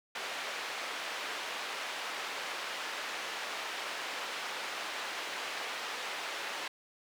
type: band-pass noise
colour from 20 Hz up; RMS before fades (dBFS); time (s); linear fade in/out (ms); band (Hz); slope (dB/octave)
white; -39; 0.15-6.68; 5; 480 to 2900; 12
effects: none